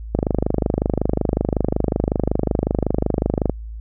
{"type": "click train", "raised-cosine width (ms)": 2, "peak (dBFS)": -4, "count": 86, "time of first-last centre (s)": [0.15, 3.496], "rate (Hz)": 25.4, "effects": ["added 55 Hz sine -29 dBFS peak until 3.8 s"]}